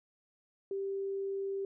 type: tone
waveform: sine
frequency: 392 Hz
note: G4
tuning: in tune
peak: -33 dBFS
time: 0.71-1.65 s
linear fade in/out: 2 ms
effects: none